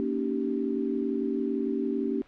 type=chord; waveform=sine; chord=Eb dominant seventh; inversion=second; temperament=just; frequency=233.3 / 280 / 311.1 / 388.9 Hz; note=Bb3 / Db4 / Eb4 / G4; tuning=+2 / +18 / 0 / -14 cents; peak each=-31 / -30 / -36 / -31 dBFS; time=0-2.22 s; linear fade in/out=0 ms; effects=pink hiss -58 dBFS RMS until 2.27 s + low-pass 3000 Hz 12 dB/octave